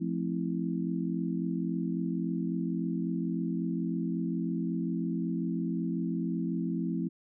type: chord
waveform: sine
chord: F major seventh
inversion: none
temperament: just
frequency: 174.61 / 218.3 / 261.9 / 327.4 Hz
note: F3 / A3 / C4 / E4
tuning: 0 / -13 / +2 / -12 cents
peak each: -32 / -36 / -35 / -36 dBFS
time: 0-7.09 s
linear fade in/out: 20 ms
effects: none